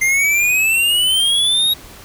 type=exponential sweep; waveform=square; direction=up; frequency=2085 to 3813 Hz; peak=-13 dBFS; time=0.01-1.74 s; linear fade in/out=10 ms; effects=pink hiss -39 dBFS RMS until 2.04 s